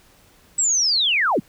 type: linear sweep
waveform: sine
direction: down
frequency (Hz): 7902 to 123.47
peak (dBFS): -16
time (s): 0.58-1.4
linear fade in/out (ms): 10
effects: pink hiss -54 dBFS RMS until 1.48 s